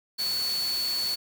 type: tone in noise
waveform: sine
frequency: 4435 Hz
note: C#8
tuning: in tune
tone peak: -26 dBFS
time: 0.18-1.16 s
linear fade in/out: 20 ms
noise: white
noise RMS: -36 dBFS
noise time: 0.18-1.16 s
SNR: +7 dB
effects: none